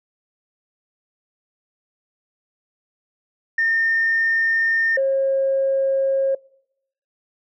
sine tone pair in turn, 1817 / 540.2 Hz, A#6 / C#5, -45 / -45 cents, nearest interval octave + major sixth, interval 2100 cents, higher first, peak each -15 dBFS, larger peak neither, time 3.58-4.97 / 4.97-6.35 s, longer first, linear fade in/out 5 ms, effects noise-tail reverb RT60 0.8 s tail -26 dB re dry + tanh soft clip ceiling -11 dBFS

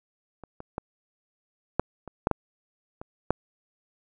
clicks, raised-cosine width 1 ms, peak -28 / -25 / -16 / -7 / -25 / -7 / -8 / -24 / -7 dBFS, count 9, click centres 0.437 / 0.604 / 0.781 / 1.796 / 2.077 / 2.271 / 2.313 / 3.015 / 3.306 s, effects none

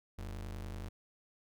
square ring-modulated tone, 65.41 Hz, C2, in tune, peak -38 dBFS, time 0.18-0.89 s, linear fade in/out 10 ms, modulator 25.3 Hz, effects none

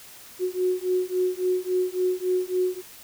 sine beating tone pair, 364.5 / 368.1 Hz, F#4 / F#4, -26 / -9 cents, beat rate 3.6 Hz, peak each -25 dBFS, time 0.39-2.82 s, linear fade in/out 50 ms, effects white hiss -46 dBFS RMS until 3.03 s

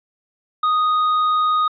sine tone with tanh clipping, 1243 Hz, D#6, 2 cents flat, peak -16 dBFS, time 0.63-1.68 s, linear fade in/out 5 ms, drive 6 dB, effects resampled to 11025 Hz

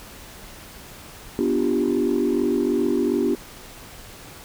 sine chord, G dominant seventh, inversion first, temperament equal, 246.9 / 293.7 / 349.2 / 392 Hz, B3 / D4 / F4 / G4, 0 / 0 / 0 / 0 cents, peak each -23 dBFS, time 1.39-3.35 s, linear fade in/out 0 ms, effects tanh soft clip ceiling -12 dBFS + pink hiss -42 dBFS RMS until 4.44 s

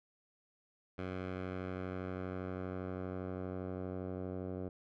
10% pulse tone with low-pass filter sweep, 92.5 Hz, F#2, in tune, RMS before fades -41 dBFS, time 0.98-4.69 s, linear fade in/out 5 ms, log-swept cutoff 2400 to 640 Hz, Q 0.93, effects none

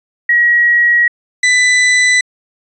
sine / 40% pulse tone pair in turn, 1906 / 1992 Hz, A#6 / B6, +38 / +14 cents, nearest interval minor second, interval 76 cents, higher second, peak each -7 dBFS, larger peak neither, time 0.29-1.08 / 1.43-2.21 s, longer first, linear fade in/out 5 ms, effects resampled to 24000 Hz

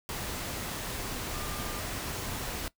sine tone in noise, 1200 Hz, D6, 37 cents sharp, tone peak -44 dBFS, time 1.34-1.8 s, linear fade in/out 0 ms, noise pink, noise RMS -36 dBFS, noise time 0.09-2.68 s, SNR -11 dB, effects noise-tail reverb RT60 0.1 s tail -19 dB re dry

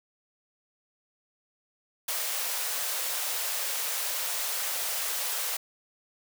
white high-pass noise, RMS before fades -31 dBFS, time 2.08-5.57 s, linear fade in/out 5 ms, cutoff 450 Hz, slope 48 dB/octave, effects none

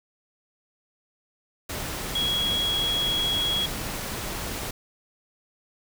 sine tone in noise, 3322 Hz, G#7, in tune, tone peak -23 dBFS, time 2.15-3.66 s, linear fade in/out 5 ms, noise pink, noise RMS -32 dBFS, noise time 1.69-4.71 s, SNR +6 dB, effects none

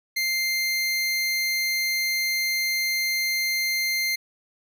25% pulse tone, 2100 Hz, C7, 6 cents sharp, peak -19 dBFS, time 0.16-4.16 s, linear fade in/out 10 ms, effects none

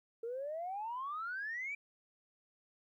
sine exponential sweep, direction up, 449.6 to 2360 Hz, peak -37 dBFS, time 0.23-1.75 s, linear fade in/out 5 ms, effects tanh soft clip ceiling -33 dBFS + 13-bit

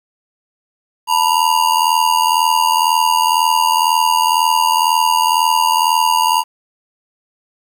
square ring-modulated tone, 942 Hz, A#5, 18 cents sharp, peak -9 dBFS, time 1.07-6.44 s, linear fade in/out 50 ms, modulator 41 Hz, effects 8-bit

